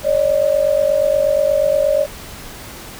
sine tone pair together, 558.6 / 607 Hz, C#5 / D#5, +13 / -43 cents, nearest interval minor second, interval 144 cents, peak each -15 dBFS, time 0.03-2.07 s, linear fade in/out 50 ms, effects pink hiss -34 dBFS RMS until 2.99 s

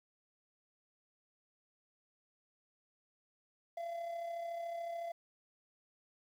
triangle tone with amplitude modulation, 680 Hz, F5, 46 cents flat, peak -35 dBFS, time 3.77-5.12 s, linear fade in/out 5 ms, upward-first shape sine, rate 33.8 Hz, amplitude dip 40%, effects 11-bit

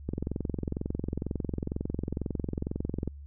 click train, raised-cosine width 3 ms, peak -18 dBFS, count 67, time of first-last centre 0.09-3.076 s, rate 22.1 Hz, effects added 71 Hz sine -42 dBFS peak until 3.26 s

